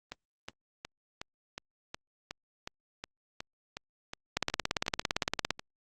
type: two click trains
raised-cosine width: 0.2 ms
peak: -21 / -10 dBFS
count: 16 / 21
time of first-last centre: 0.12-5.594 / 4.37-5.506 s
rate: 2.74 / 17.6 Hz
effects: Opus 32 kbps